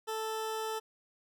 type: tone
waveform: 20% pulse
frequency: 440 Hz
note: A4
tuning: in tune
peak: -29 dBFS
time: 0.07-0.8 s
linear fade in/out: 20 ms
effects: none

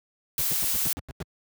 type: noise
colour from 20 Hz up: blue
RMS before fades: -26 dBFS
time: 0.38-0.93 s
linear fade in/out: 2 ms
type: noise bursts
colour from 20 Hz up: brown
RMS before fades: -31 dBFS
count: 8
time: 0.39-1.225 s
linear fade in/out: 0 ms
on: 23 ms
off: 93 ms
effects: high-pass 80 Hz 12 dB/octave

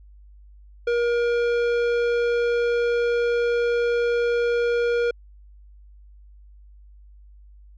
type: tone with tanh clipping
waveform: sine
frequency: 475 Hz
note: A#4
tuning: 33 cents sharp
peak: -21 dBFS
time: 0.87-5.11 s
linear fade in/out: 5 ms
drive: 14 dB
effects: added 50 Hz sine -45 dBFS peak until 7.77 s

